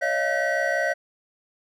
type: tone cluster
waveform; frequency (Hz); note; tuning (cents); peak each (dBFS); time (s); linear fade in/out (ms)
triangle; 557 / 620 / 686 / 1525 / 1925; C#5 / D#5 / F5 / G6 / B6; +8 / -6 / -31 / -48 / -45; -26; 0.01-0.94; 20
effects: none